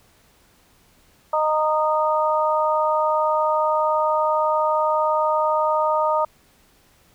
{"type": "harmonic tone", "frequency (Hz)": 308.7, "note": "D#4", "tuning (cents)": -14, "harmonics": [2, 3, 4], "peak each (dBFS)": [-21, -21, -23], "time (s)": [1.33, 6.25], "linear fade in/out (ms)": 5, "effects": ["pink hiss -57 dBFS RMS until 7.14 s"]}